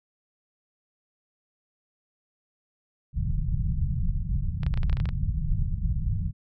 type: low-pass noise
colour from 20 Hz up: pink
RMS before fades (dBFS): -26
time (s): 3.13-6.33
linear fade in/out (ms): 50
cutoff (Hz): 170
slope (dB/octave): 48
type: clicks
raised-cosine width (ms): 0.3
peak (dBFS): -22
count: 11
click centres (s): 4.633 / 4.665 / 4.74 / 4.775 / 4.832 / 4.897 / 4.929 / 4.97 / 5.001 / 5.056 / 5.09
effects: none